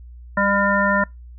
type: harmonic tone with a mistuned harmonic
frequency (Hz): 200.7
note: G3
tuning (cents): +41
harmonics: 1 / 3 / 5 / 7 / 9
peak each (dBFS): -22 / -22 / -22 / -22 / -22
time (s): 0.37-1.04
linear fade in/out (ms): 5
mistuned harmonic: 1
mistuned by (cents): -18
effects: noise-tail reverb RT60 0.2 s tail -26 dB re dry + added 60 Hz sine -37 dBFS peak until 1.38 s